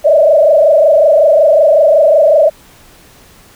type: tone with frequency modulation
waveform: sine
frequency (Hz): 610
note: D#5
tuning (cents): -34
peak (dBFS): -4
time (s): 0.04-2.5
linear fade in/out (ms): 20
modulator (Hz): 25.4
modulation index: 1.9
effects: pink hiss -42 dBFS RMS until 3.55 s